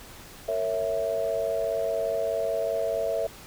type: chord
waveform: sine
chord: A# diminished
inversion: none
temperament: equal with one note detuned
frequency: 457.6 / 554.4 / 659.3 Hz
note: A#4 / C#5 / E5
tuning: -32 / 0 / 0 cents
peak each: -31 / -30 / -27 dBFS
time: 0.48-3.27 s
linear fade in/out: 5 ms
effects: pink hiss -46 dBFS RMS until 3.46 s